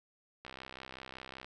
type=click train; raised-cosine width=0.3 ms; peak=-29 dBFS; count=66; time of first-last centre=0.45-1.445 s; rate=65.3 Hz; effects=none